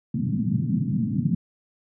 white band-pass noise, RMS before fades -24 dBFS, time 0.14-1.35 s, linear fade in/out 5 ms, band 110 to 240 Hz, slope 48 dB/octave, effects none

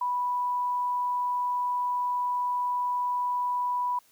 sine tone, 985 Hz, B5, 5 cents flat, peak -25 dBFS, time 0.01-3.99 s, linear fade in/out 5 ms, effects white hiss -62 dBFS RMS until 4.11 s

